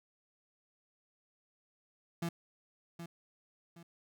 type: tone with echo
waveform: 35% pulse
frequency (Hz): 169.3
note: E3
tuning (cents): +46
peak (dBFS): -32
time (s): 2.22-2.29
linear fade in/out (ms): 5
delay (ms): 770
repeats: 2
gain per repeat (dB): -9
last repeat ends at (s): 3.83
effects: none